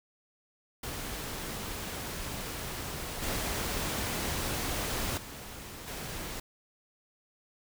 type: noise with level steps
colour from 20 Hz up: pink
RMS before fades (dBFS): -38 / -33 / -44 / -39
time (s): 0.83-6.4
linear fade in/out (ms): 5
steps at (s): 3.22 / 5.17 / 5.87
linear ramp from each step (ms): 10
effects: none